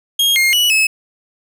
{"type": "tone with pitch steps", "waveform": "40% pulse", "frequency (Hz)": [3256, 2129, 2943, 2587], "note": ["G#7", "C7", "F#7", "E7"], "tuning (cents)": [-35, 30, -10, -33], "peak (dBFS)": -10, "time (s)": [0.19, 0.87], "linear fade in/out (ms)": 5, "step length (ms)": 170, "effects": []}